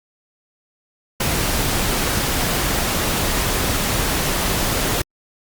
pink noise, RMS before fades -20 dBFS, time 1.2-5.02 s, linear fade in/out 5 ms, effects Opus 48 kbps

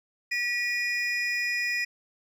triangle tone cluster, 1936 / 2439 / 5090 Hz, B6 / D#7 / D#8, -35 / -35 / +39 cents, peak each -27 / -28 / -34 dBFS, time 0.31-1.85 s, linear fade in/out 10 ms, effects none

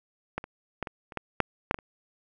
clicks, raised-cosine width 0.5 ms, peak -15 / -24 / -15 / -21 / -28 / -15 / -6 / -7 / -13 / -29 dBFS, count 10, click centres 0.38 / 0.441 / 0.827 / 0.872 / 1.122 / 1.173 / 1.403 / 1.711 / 1.744 / 1.788 s, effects none

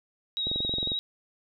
sine tone with vibrato, 3806 Hz, A#7, 35 cents sharp, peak -27 dBFS, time 0.37-0.99 s, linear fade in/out 0 ms, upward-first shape triangle, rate 12 Hz, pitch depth 25 cents each way
click train, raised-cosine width 2 ms, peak -22 dBFS, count 11, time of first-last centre 0.47-0.918 s, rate 22.3 Hz
effects none

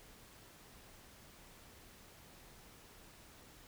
silence, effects pink hiss -59 dBFS RMS until 3.67 s

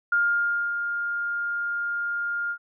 sine tone with ADSR envelope, 1409 Hz, F6, 15 cents sharp, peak -18 dBFS, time 0.12-2.58 s, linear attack 5 ms, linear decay 600 ms, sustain -7 dB, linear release 74 ms, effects none

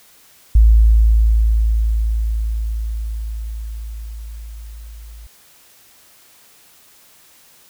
sine tone with level ramp, 55 Hz, A1, in tune, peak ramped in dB -5 to -34 dBFS, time 0.55-5.27 s, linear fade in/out 5 ms, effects white hiss -49 dBFS RMS until 7.69 s

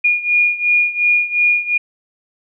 sine beating tone pair, 2433 / 2435.8 Hz, D#7 / D#7, -39 / -37 cents, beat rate 2.8 Hz, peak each -14 / -17 dBFS, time 0.04-1.78 s, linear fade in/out 10 ms, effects none

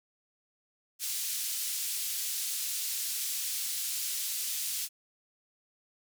white band-pass noise, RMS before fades -34 dBFS, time 0.99-4.89 s, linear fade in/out 50 ms, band 3500 to 15000 Hz, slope 12 dB/octave, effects none

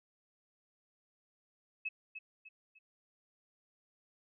sine tone with echo, 2584 Hz, E7, 35 cents flat, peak -34 dBFS, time 1.85-1.89 s, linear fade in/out 10 ms, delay 300 ms, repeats 3, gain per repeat -8 dB, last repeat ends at 2.79 s, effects none

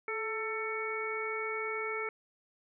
harmonic tone with a mistuned harmonic, 445.3 Hz, A4, 21 cents sharp, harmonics 1 / 2 / 3 / 4 / 5, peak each -37 / -45 / -39 / -47 / -37 dBFS, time 0.08-2.09 s, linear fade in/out 2 ms, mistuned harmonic 1, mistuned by -43 cents, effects none

